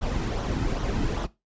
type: noise with flanger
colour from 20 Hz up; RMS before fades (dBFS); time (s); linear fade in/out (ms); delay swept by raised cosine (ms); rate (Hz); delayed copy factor
brown; -27; 0.01-1.27; 20; 0.41 to 1.81; 2.5; -0.5
effects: noise-tail reverb RT60 0.2 s tail -17 dB re dry + resampled to 16000 Hz